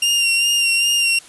sawtooth tone with vibrato, 2782 Hz, F7, 7 cents flat, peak -11 dBFS, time 0.02-1.19 s, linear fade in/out 5 ms, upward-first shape sine, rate 2.5 Hz, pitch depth 29 cents each way, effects white hiss -43 dBFS RMS until 1.28 s + resampled to 24000 Hz

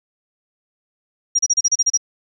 sine tone bursts, 5700 Hz, F8, 34 cents sharp, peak -12 dBFS, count 9, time 1.35-1.975 s, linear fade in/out 10 ms, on 41 ms, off 32 ms, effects 9-bit

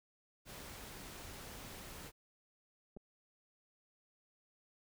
pink noise, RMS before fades -50 dBFS, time 0.45-2.12 s, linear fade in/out 50 ms
clicks, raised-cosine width 2 ms, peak -39 dBFS, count 2, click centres 2.966 / 2.971 s
effects none

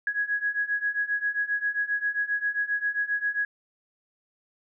sine beating tone pair, 1661.2 / 1668.7 Hz, G#6 / G#6, 0 / +8 cents, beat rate 7.5 Hz, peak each -29 / -27 dBFS, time 0.07-3.45 s, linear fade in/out 2 ms, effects none

